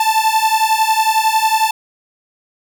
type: beating tone pair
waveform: 45% pulse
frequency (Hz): 875 / 886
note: A5 / A5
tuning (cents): -10 / +12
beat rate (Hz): 11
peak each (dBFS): -15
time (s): 0-1.71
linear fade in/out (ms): 5
effects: none

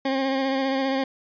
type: tone with vibrato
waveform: 20% pulse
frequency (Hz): 268.1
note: C4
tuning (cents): +42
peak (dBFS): -17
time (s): 0.05-1.04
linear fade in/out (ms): 5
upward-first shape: sine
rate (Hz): 15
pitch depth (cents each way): 27
effects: resampled to 11025 Hz

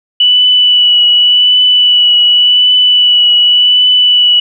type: tone with vibrato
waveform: sine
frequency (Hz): 2960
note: F#7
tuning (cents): 0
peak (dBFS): -4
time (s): 0.2-4.4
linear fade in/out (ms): 5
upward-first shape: triangle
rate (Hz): 0.88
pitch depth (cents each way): 20
effects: none

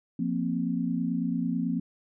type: chord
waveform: sine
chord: F suspended fourth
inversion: none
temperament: just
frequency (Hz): 174.61 / 232.8 / 261.9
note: F3 / Bb3 / C4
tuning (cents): 0 / -2 / +2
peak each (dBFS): -30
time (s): 0.19-1.8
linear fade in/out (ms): 5
effects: none

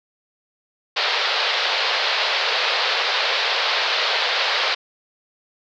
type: band-pass noise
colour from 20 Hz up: white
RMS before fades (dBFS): -21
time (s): 0.96-4.75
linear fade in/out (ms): 10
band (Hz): 440 to 4600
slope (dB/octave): 48
effects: none

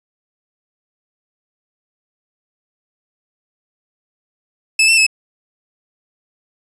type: tone with pitch steps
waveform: sawtooth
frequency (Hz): 2616 / 2683 / 2594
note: E7 / E7 / E7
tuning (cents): -14 / +30 / -28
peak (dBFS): -6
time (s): 4.79-5.066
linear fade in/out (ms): 5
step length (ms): 92
effects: resampled to 24000 Hz

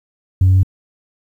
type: tone with pitch steps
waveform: sine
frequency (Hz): 92.9 / 93.65 / 94.41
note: F#2 / F#2 / F#2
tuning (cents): +7 / +21 / +35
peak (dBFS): -6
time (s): 0.41-0.632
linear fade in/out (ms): 5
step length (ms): 74
effects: tanh soft clip ceiling -6 dBFS + 8-bit

